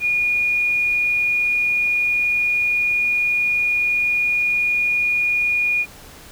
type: tone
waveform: sine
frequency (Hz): 2440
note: D#7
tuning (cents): -34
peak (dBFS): -16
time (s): 0-5.86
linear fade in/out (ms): 50
effects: pink hiss -42 dBFS RMS until 6.31 s